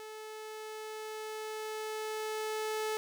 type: tone with level ramp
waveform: sawtooth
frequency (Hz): 433.4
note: A4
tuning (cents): -26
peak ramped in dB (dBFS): -40 to -28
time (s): 0-2.97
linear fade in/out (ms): 0
effects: none